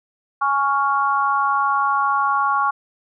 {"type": "chord", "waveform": "sine", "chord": "Db major", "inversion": "second", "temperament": "equal with one note detuned", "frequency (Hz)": [830.6, 1111.9, 1396.9], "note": ["Ab5", "Db6", "F6"], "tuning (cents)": [0, 5, 0], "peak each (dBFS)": [-22, -18, -23], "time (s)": [0.41, 2.71], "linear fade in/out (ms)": 10, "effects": []}